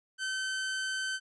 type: tone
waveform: sawtooth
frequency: 1536 Hz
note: G6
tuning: 36 cents flat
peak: -28 dBFS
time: 0.18-1.2 s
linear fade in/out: 50 ms
effects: resampled to 22050 Hz